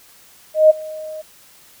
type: tone with ADSR envelope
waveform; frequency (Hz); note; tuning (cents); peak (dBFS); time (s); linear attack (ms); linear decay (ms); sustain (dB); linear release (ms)
sine; 622.3; D#5; 0; -4; 0.54-1.22; 160; 17; -23; 14
effects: white hiss -48 dBFS RMS until 1.8 s